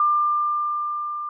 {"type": "tone with level ramp", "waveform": "sine", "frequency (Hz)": 1194, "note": "D6", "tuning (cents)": 28, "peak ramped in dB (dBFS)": [-15, -27], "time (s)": [0, 1.29], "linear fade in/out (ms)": 2, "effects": []}